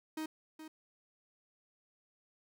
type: tone with echo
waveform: 45% pulse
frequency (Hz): 313.4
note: D#4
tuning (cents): +13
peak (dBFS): -37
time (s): 0.17-0.26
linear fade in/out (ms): 5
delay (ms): 420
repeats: 1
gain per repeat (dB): -10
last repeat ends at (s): 0.68
effects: none